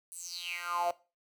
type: tone with high-pass filter sweep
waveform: 10% pulse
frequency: 174.61 Hz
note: F3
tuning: in tune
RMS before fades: -36 dBFS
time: 0.12-0.91 s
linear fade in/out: 0 ms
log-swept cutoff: 9900 to 610 Hz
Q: 7.3
effects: noise-tail reverb RT60 0.3 s tail -18 dB re dry